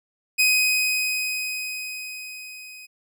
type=tone with level ramp; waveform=sawtooth; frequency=2510 Hz; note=D#7; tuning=15 cents sharp; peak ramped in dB=-12 to -37 dBFS; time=0.38-2.87 s; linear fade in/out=20 ms; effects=none